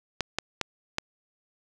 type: clicks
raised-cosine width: 0.2 ms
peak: -9 dBFS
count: 4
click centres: 0.207 / 0.386 / 0.613 / 0.984 s
effects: none